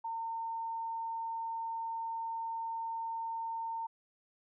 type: tone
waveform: sine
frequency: 910 Hz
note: A#5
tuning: 42 cents flat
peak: -35 dBFS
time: 0.04-3.87 s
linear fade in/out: 10 ms
effects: none